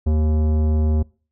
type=tone with tanh clipping; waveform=sine; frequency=77.2 Hz; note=D#2; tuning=13 cents flat; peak=-17 dBFS; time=0.06-1.03 s; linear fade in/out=10 ms; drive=15 dB; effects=noise-tail reverb RT60 0.4 s tail -25 dB re dry